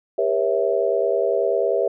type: tone cluster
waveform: sine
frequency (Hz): 399.3 / 477.9 / 548 / 656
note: G4 / A#4 / C#5 / E5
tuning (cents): +32 / +43 / -20 / -9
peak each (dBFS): -23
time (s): 0.18-1.88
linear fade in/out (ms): 5
effects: none